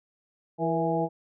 harmonic tone with a mistuned harmonic, 165.5 Hz, E3, 7 cents sharp, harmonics 1 / 2 / 3 / 4 / 5, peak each -30 / -30 / -30 / -30 / -30 dBFS, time 0.58-1.09 s, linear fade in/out 50 ms, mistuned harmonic 3, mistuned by -51 cents, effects none

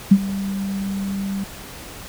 sine tone with ADSR envelope, 196 Hz, G3, in tune, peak -4 dBFS, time 0.11-1.44 s, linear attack 9 ms, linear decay 56 ms, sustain -18 dB, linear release 4 ms, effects pink hiss -37 dBFS RMS until 2.08 s

